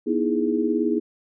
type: chord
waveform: sine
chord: E major seventh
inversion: second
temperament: equal with one note detuned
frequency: 242.7 / 311.1 / 329.6 / 415.3 Hz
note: B3 / D#4 / E4 / G#4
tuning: -30 / 0 / 0 / 0 cents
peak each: -25 dBFS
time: 0.06-1 s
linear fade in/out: 20 ms
effects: none